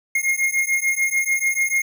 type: beating tone pair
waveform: square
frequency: 2139 / 2145.8 Hz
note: C7 / C7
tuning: +38 / +43 cents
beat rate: 6.8 Hz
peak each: -22 dBFS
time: 0.15-1.82 s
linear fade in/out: 5 ms
effects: none